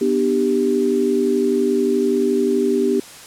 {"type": "chord", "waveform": "sine", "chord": "G major", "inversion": "first", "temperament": "equal with one note detuned", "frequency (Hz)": [246.9, 298.5, 392], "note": ["B3", "D4", "G4"], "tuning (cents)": [0, 28, 0], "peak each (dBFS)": [-20, -22, -17], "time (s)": [0.01, 3], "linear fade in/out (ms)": 5, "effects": ["white hiss -39 dBFS RMS until 3.26 s", "low-pass 10000 Hz 12 dB/octave"]}